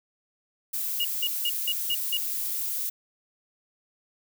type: noise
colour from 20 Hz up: violet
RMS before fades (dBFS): -30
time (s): 0.73-2.9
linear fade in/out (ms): 10
type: tone bursts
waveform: sine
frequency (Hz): 2874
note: F7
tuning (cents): +49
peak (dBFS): -24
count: 6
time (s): 1-2.17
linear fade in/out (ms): 2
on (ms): 45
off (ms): 180
effects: none